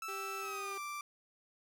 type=tone with pitch glide; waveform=30% pulse; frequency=1318.5 to 1174.6 Hz; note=E6 to D6; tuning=0 to 0 cents; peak=-37 dBFS; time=0.02-1.01 s; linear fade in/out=2 ms; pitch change=-200 cents; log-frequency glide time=0.4-0.79 s
type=tone; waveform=sawtooth; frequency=392 Hz; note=G4; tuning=in tune; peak=-40 dBFS; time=0.08-0.78 s; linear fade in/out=5 ms
effects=none